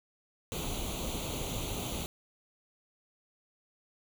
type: noise with comb filter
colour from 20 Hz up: pink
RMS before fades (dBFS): -36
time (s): 0.52-2.06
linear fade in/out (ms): 0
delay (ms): 0.29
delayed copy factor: +0.8
effects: none